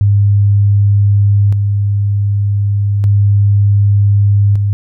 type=tone with tremolo; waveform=sine; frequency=101.4 Hz; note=G#2; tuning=41 cents flat; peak=-6 dBFS; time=0.01-4.73 s; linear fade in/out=0 ms; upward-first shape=square; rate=0.33 Hz; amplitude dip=35%; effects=none